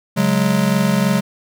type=chord; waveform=square; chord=C# suspended fourth; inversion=none; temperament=just; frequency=138.59 / 184.79 / 207.9 Hz; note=C#3 / F#3 / G#3; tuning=0 / -2 / +2 cents; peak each=-22 / -18 / -18 dBFS; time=0.16-1.21 s; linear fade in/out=20 ms; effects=none